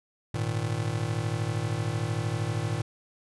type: chord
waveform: square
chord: Ab suspended second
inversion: none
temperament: just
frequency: 103.83 / 116.8 / 155.74 Hz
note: Ab2 / Bb2 / Eb3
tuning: 0 / +4 / +2 cents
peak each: -33 / -31 / -34 dBFS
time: 0.34-2.82 s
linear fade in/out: 5 ms
effects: resampled to 24000 Hz